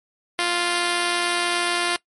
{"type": "tone with amplitude modulation", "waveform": "5% pulse", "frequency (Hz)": 349.2, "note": "F4", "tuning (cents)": 0, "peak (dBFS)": -7, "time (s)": [0.39, 1.96], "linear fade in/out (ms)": 0, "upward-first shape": "sine", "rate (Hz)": 114, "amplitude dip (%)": 35, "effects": ["noise-tail reverb RT60 0.1 s tail -21 dB re dry", "MP3 48 kbps"]}